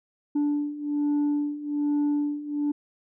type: beating tone pair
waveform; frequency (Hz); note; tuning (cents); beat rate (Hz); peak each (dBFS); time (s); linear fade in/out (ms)
sine; 291.5 / 292.7; D4 / D4; -13 / -6; 1.2; -26 / -23; 0.35-2.72; 10
effects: tanh soft clip ceiling -20 dBFS